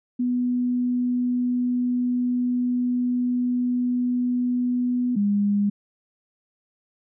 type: tone pair in turn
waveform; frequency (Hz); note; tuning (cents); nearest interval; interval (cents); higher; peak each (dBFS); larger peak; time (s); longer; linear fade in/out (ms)
sine; 246.9 / 203.5; B3 / G#3; 0 / -35; minor third; 335; first; -20 / -18; second; 0.19-5.16 / 5.16-5.7; first; 10
effects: none